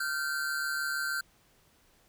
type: tone pair together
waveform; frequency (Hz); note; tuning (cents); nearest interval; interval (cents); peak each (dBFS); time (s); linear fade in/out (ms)
square; 1396.9 / 1543.3; F6 / G6; 0 / -27; major second; 173; -35 / -33; 0-1.21; 5
effects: pink hiss -65 dBFS RMS until 2.08 s